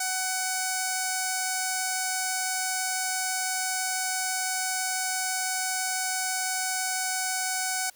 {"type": "tone with notch filter", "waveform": "5% pulse", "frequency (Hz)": 749, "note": "F#5", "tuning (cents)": 21, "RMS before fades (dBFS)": -29, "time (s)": [0, 7.9], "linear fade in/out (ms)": 5, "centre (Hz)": 3300, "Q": 0.99, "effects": ["white hiss -58 dBFS RMS until 7.95 s"]}